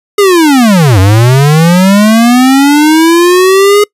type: linear two-way sweep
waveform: square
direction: down then up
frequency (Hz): 418 to 91.4 to 418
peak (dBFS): -3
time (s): 0.18-3.84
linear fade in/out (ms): 5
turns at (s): 0.99
effects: noise-tail reverb RT60 0.1 s tail -25 dB re dry + resampled to 32000 Hz